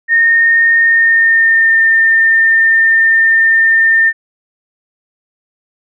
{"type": "tone with pitch glide", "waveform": "sine", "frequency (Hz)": [1837, 1807.5], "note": ["A#6", "A6"], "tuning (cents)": [-26, 46], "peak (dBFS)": -6, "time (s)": [0.08, 4.13], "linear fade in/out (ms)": 50, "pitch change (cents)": -28, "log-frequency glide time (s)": [0.8, 1.83], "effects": []}